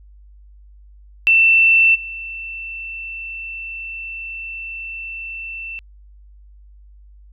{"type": "tone with level steps", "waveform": "sine", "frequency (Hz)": 2678, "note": "E7", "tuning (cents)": 27, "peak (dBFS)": [-9, -27], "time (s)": [1.27, 5.79], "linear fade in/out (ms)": 0, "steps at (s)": 1.94, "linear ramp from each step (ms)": 20, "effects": ["added 50 Hz sine -42 dBFS peak until 7.32 s"]}